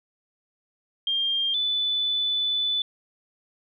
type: tone pair in turn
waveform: sine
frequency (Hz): 3200 / 3491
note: G7 / A7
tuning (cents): +35 / -14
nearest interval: major second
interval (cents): 151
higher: second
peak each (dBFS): -22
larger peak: neither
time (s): 1.07-1.54 / 1.54-2.82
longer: second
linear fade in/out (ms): 2
effects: none